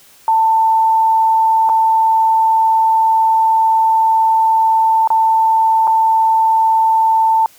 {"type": "tone with dropouts", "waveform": "sine", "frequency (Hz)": 891, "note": "A5", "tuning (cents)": 22, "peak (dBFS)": -9, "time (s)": [0.28, 7.46], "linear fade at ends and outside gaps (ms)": 1, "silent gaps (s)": [[1.691, 1.696], [5.075, 5.103], [5.872, 5.876]], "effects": ["white hiss -46 dBFS RMS until 7.58 s"]}